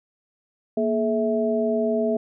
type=tone cluster; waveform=sine; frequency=233.9 / 426 / 654 Hz; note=A#3 / G#4 / E5; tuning=+6 / +44 / -14 cents; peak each=-24 dBFS; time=0.77-2.17 s; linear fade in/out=5 ms; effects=none